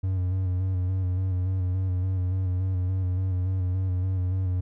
triangle tone with vibrato, 92.5 Hz, F#2, in tune, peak -21 dBFS, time 0.03-4.61 s, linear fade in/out 10 ms, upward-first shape square, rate 3.5 Hz, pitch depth 32 cents each way, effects none

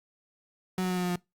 35% pulse tone with pitch steps, 185 / 183.4 / 181.82 / 180.25 / 178.7 / 177.16 Hz, F#3 / F#3 / F#3 / F#3 / F3 / F3, 0 / -15 / -30 / -45 / +40 / +25 cents, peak -25 dBFS, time 0.78-1.158 s, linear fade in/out 2 ms, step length 63 ms, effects noise-tail reverb RT60 0.2 s tail -23 dB re dry + Opus 48 kbps

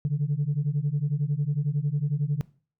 sine beating tone pair, 140.1 / 151.1 Hz, C#3 / D3, +19 / +50 cents, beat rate 11 Hz, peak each -25 dBFS, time 0.05-2.41 s, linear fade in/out 0 ms, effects noise-tail reverb RT60 0.4 s tail -20 dB re dry + tanh soft clip ceiling -18 dBFS

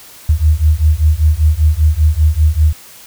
sine beating tone pair, 74.8 / 79.9 Hz, D2 / D#2, +32 / +47 cents, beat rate 5.1 Hz, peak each -11 dBFS, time 0.29-2.73 s, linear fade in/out 5 ms, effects white hiss -38 dBFS RMS until 3.06 s

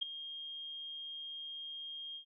sine tone with ADSR envelope, 3228 Hz, G#7, 50 cents flat, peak -29 dBFS, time 0.01-2.25 s, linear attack 15 ms, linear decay 7 ms, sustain -13 dB, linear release 95 ms, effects none

